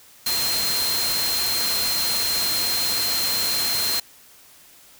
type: tone in noise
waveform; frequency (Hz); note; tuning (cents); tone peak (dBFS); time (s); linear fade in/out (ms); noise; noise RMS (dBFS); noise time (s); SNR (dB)
sine; 4171; C8; -6; -23; 0.26-4; 5; white; -25; 0.26-4; -1
effects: white hiss -50 dBFS RMS until 4.99 s